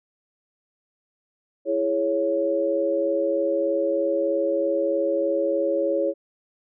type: chord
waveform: sine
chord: C# minor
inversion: first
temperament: just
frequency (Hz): 332.6 / 415.8 / 554.4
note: E4 / G#4 / C#5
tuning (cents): +16 / +2 / 0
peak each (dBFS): -26 / -27 / -22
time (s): 1.65-6.14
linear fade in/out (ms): 50
effects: none